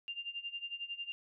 sine tone with tremolo, 2794 Hz, F7, in tune, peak -36 dBFS, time 0.08-1.12 s, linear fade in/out 0 ms, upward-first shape sine, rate 11 Hz, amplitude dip 85%, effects none

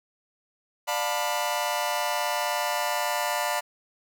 sawtooth chord, B half-diminished seventh, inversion first, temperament just, 592.7 / 711.2 / 889 / 987.8 Hz, D5 / F5 / A5 / B5, +16 / +31 / +18 / 0 cents, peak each -27 dBFS, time 0.87-3.61 s, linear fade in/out 20 ms, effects none

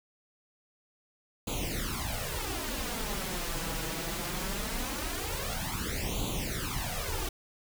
pink noise with flanger, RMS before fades -34 dBFS, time 1.47-7.29 s, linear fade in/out 5 ms, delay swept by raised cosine 0.28 to 6.18 ms, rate 0.21 Hz, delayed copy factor +0.85, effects none

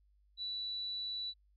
sine tone, 3951 Hz, B7, in tune, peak -37 dBFS, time 0.37-1.34 s, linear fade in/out 50 ms, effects added 50 Hz sine -66 dBFS peak until 1.56 s

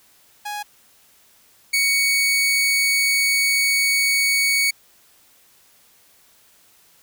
sawtooth tone pair in turn, 830.6 / 2233 Hz, G#5 / C#7, 0 / +12 cents, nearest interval octave + perfect fourth, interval 1712 cents, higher second, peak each -23 / -13 dBFS, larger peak second, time 0.45-0.63 / 1.73-4.71 s, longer second, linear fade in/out 10 ms, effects white hiss -55 dBFS RMS until 7.02 s

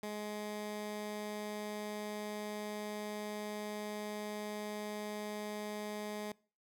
15% pulse tone, 210 Hz, G#3, 19 cents sharp, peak -33 dBFS, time 0.03-6.32 s, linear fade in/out 2 ms, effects noise-tail reverb RT60 0.4 s tail -23 dB re dry

